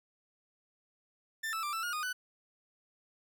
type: tone with pitch steps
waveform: 40% pulse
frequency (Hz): 1783 / 1315 / 1182 / 1327 / 1431 / 1233 / 1495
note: A6 / E6 / D6 / E6 / F6 / D#6 / F#6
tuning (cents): +22 / -5 / +11 / +11 / +42 / -16 / +17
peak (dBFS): -33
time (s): 1.43-2.13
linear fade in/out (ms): 10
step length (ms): 100
effects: none